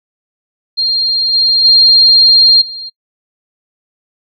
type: tone with level steps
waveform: sine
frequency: 4205 Hz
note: C8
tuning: 8 cents sharp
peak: -10 / -7 / -3 / -22 dBFS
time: 0.77-2.9 s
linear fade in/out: 20 ms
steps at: 1.33 / 1.64 / 2.61 s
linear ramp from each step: 10 ms
effects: noise-tail reverb RT60 0.1 s tail -26 dB re dry